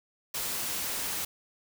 white noise, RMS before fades -33 dBFS, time 0.34-1.25 s, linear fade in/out 5 ms, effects none

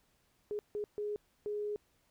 sine tone bursts at uneven times, 416.6 Hz, G#4, 5 cents sharp, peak -34 dBFS, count 4, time 0.51-0.59 / 0.75-0.84 / 0.98-1.16 / 1.46-1.76 s, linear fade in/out 0 ms, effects pink hiss -73 dBFS RMS until 2.1 s

